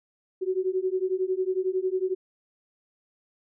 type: beating tone pair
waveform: sine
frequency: 368.3 / 379.3 Hz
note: F#4 / F#4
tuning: -8 / +43 cents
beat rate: 11 Hz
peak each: -27 dBFS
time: 0.41-2.15 s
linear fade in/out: 20 ms
effects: none